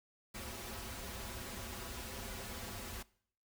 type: noise with comb filter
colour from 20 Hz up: pink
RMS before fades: -45 dBFS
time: 0.34-3.03 s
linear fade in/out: 10 ms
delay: 6.6 ms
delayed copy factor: -0.95
effects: noise-tail reverb RT60 0.6 s tail -22 dB re dry